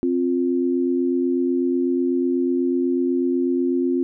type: tone pair together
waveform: sine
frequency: 263.2 / 351.3 Hz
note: C4 / F4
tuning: +10 / +10 cents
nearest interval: perfect fourth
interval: 500 cents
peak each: -20 / -21 dBFS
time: 0.03-4.03 s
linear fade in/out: 0 ms
effects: none